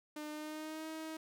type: tone with pitch glide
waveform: sawtooth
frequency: 301.8 to 317.2 Hz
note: D4 to D#4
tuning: +47 to +33 cents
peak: -38 dBFS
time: 0.16-1.17 s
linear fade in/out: 5 ms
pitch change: +86 cents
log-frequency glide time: 0.29-0.88 s
effects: none